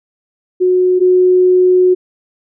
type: tone pair in turn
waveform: sine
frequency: 365.7 / 365.7 Hz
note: F#4 / F#4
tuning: -20 / -20 cents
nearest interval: unison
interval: 0 cents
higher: neither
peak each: -8 / -6 dBFS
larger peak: second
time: 0.6-1 / 1-1.95 s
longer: second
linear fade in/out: 20 ms
effects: none